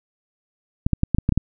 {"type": "clicks", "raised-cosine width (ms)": 5, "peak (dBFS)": -5, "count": 8, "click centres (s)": [0.865, 0.933, 1.034, 1.147, 1.185, 1.291, 1.323, 1.376], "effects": []}